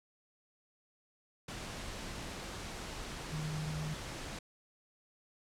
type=tone in noise; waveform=sine; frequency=153.8 Hz; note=D#3; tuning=20 cents flat; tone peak=-36 dBFS; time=3.32-3.94 s; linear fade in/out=5 ms; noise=pink; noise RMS=-43 dBFS; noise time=1.48-4.39 s; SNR=+4 dB; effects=low-pass 8000 Hz 12 dB/octave